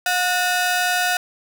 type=ring-modulated tone; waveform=sawtooth; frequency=1091 Hz; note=C#6; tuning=28 cents flat; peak=-11 dBFS; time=0.06-1.17 s; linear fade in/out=2 ms; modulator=371 Hz; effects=none